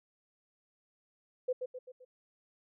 sine tone with echo, 506 Hz, B4, 42 cents sharp, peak -28 dBFS, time 1.48-1.53 s, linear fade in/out 10 ms, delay 130 ms, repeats 4, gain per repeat -6 dB, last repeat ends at 2.05 s, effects none

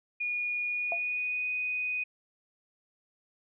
sine tone with pitch glide, 2444 to 2490 Hz, D#7 to D#7, -32 to +1 cents, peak -29 dBFS, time 0.2-2.04 s, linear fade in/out 10 ms, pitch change +33 cents, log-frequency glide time 0.67-1.49 s
sine tone with exponential decay, 685 Hz, F5, 34 cents flat, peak -27 dBFS, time 0.92-1.03 s, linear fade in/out 1 ms, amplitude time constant 22 ms
effects none

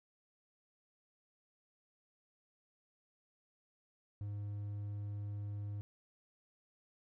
triangle tone, 102.6 Hz, G#2, 21 cents flat, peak -37 dBFS, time 4.21-5.81 s, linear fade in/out 0 ms, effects none

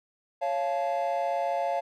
triangle chord, Db augmented, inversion none, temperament just, 554.4 / 693 / 866.2 Hz, Db5 / F5 / A5, 0 / -14 / -27 cents, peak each -28 / -26 / -30 dBFS, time 0.41-1.81 s, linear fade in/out 20 ms, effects tanh soft clip ceiling -17 dBFS

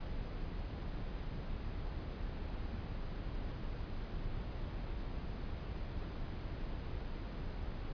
brown noise, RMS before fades -41 dBFS, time 0-7.93 s, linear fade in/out 10 ms, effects resampled to 11025 Hz

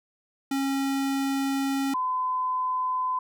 square / sine tone pair in turn, 273 / 1016.5 Hz, C#4 / B5, -26 / +50 cents, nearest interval octave + major seventh, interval 2276 cents, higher second, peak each -25 / -24 dBFS, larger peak second, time 0.51-1.94 / 1.94-3.19 s, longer first, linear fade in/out 5 ms, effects none

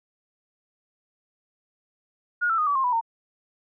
sine tone with pitch steps, 1436 / 1332.1 / 1235.8 / 1146.4 / 1063.4 / 986.5 / 915.1 Hz, F6 / E6 / D#6 / D6 / C6 / B5 / A#5, +48 / +18 / -12 / -42 / +28 / -2 / -32 cents, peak -20 dBFS, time 2.41-3.012 s, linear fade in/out 20 ms, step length 86 ms, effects none

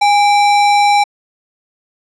sine tone with sample-and-hold, 820 Hz, G#5, 22 cents flat, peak -7 dBFS, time 0.01-1.04 s, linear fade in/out 10 ms, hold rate 3150 Hz, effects low-pass 6000 Hz 12 dB/octave

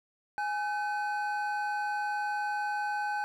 triangle tone pair together, 830.6 / 1525.1 Hz, G#5 / G6, 0 / -48 cents, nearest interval major seventh, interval 1052 cents, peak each -29 / -33 dBFS, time 0.38-3.24 s, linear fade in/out 0 ms, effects none

